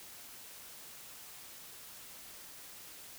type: silence
effects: white hiss -51 dBFS RMS until 3.18 s